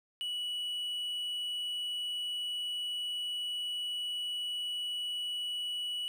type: tone with quantisation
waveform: triangle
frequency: 2942 Hz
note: F#7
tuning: 11 cents flat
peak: -32 dBFS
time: 0.21-6.08 s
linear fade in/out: 0 ms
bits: 10
effects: none